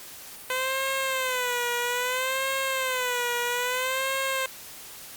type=tone with vibrato; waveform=10% pulse; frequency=508 Hz; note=B4; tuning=49 cents sharp; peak=-17 dBFS; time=0.5-4.46 s; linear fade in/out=2 ms; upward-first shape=sine; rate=0.61 Hz; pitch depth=96 cents each way; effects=white hiss -43 dBFS RMS until 5.16 s + Opus 48 kbps